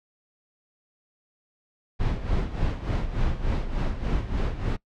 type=noise with tremolo; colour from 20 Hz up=brown; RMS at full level=-23 dBFS; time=1.99-4.77 s; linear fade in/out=20 ms; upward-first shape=sine; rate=3.4 Hz; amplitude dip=70%; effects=noise-tail reverb RT60 0.1 s tail -22 dB re dry + low-pass 4000 Hz 12 dB/octave